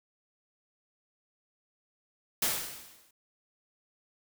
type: noise with exponential decay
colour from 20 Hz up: white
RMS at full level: -26 dBFS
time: 2.42-3.11 s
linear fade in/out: 5 ms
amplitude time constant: 150 ms
effects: none

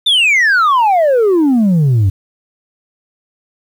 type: exponential sweep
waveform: sine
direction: down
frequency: 3654 to 91.3 Hz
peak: -5 dBFS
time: 0.06-2.1 s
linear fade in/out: 10 ms
effects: tanh soft clip ceiling -7 dBFS + 7-bit

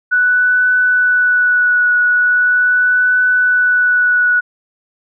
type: tone with vibrato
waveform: sine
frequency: 1480 Hz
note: F#6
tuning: in tune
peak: -9 dBFS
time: 0.11-4.41 s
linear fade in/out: 20 ms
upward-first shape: triangle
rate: 0.4 Hz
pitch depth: 18 cents each way
effects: none

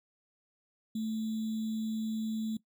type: tone with sample-and-hold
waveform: sine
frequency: 220 Hz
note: A3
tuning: in tune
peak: -31 dBFS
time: 0.95-2.57 s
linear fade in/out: 5 ms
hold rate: 3675 Hz
effects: noise-tail reverb RT60 0.1 s tail -18 dB re dry

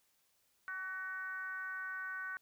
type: tone with frequency modulation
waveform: sine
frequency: 1500 Hz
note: F#6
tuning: 23 cents sharp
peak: -39 dBFS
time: 0.68-2.37 s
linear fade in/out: 0 ms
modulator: 366 Hz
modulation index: 0.73
effects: white hiss -75 dBFS RMS until 2.41 s

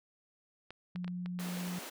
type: clicks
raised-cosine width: 0.3 ms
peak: -30 dBFS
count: 8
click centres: 0.706 / 0.959 / 1.045 / 1.079 / 1.26 / 1.39 / 1.571 / 1.68 s
type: tone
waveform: sine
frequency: 178.6 Hz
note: F3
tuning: 39 cents sharp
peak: -36 dBFS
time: 0.95-1.79 s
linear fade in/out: 5 ms
type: high-pass noise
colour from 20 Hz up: pink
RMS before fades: -45 dBFS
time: 1.39-1.9 s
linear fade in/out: 10 ms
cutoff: 230 Hz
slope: 48 dB/octave
effects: none

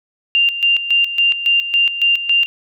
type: tone with tremolo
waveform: sine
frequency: 2789 Hz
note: F7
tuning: 3 cents flat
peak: -10 dBFS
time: 0.35-2.46 s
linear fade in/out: 0 ms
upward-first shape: square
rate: 3.6 Hz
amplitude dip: 70%
effects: none

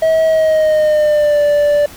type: tone with pitch glide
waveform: triangle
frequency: 642 to 585.3 Hz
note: E5 to D5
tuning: -46 to -6 cents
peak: -7 dBFS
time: 0.02-1.86 s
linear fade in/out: 5 ms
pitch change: -160 cents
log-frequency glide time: 0.25-1.42 s
effects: pink hiss -36 dBFS RMS until 1.96 s

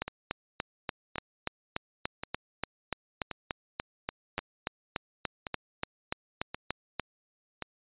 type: two click trains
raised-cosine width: 0.3 ms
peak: -14 / -19 dBFS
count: 25 / 8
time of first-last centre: 0.02-6.997 / 0.08-7.623 s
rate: 3.44 / 0.928 Hz
effects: resampled to 8000 Hz

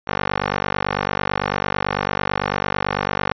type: tone with band-pass filter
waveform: 15% pulse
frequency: 49 Hz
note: G1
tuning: in tune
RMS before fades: -23 dBFS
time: 0.07-3.33 s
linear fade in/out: 10 ms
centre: 1300 Hz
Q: 0.86
effects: resampled to 11025 Hz

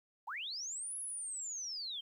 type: linear two-way sweep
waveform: sine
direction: up then down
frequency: 737 to 10820 to 3092 Hz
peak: -39 dBFS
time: 0.27-2.01 s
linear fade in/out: 10 ms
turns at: 0.98 s
effects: 12-bit

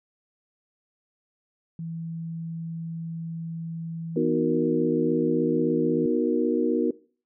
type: tone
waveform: sine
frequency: 164.81 Hz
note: E3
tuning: in tune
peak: -31 dBFS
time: 1.79-6.06 s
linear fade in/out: 2 ms
type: chord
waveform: sine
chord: B major seventh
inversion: none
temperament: equal with one note detuned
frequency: 246.9 / 313.7 / 370 / 466.2 Hz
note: B3 / D#4 / F#4 / A#4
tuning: 0 / +14 / 0 / 0 cents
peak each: -26 dBFS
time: 4.16-6.91 s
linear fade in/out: 5 ms
effects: noise-tail reverb RT60 0.4 s tail -20 dB re dry

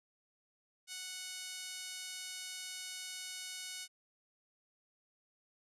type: tone with high-pass filter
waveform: 5% pulse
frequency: 738 Hz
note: F#5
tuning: 5 cents flat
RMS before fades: -45 dBFS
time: 0.87-3.88 s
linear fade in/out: 50 ms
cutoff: 2000 Hz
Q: 0.93
effects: resampled to 32000 Hz

